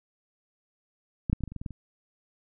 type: clicks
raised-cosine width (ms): 5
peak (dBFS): -15 / -10 / -29 / -16 / -28 / -29 / -23 / -25 / -20 / -29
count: 10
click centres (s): 1.298 / 1.33 / 1.407 / 1.437 / 1.477 / 1.52 / 1.563 / 1.615 / 1.662 / 1.707
effects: none